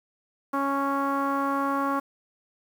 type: tone with low-pass filter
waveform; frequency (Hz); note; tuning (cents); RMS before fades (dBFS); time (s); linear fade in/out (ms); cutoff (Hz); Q
sawtooth; 277; C#4; -1; -26; 0.53-2; 10; 1200; 6.1
effects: 8-bit